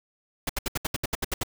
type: noise bursts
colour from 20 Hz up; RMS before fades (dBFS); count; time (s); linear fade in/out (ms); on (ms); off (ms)
pink; -27; 11; 0.47-1.434; 5; 24; 70
effects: none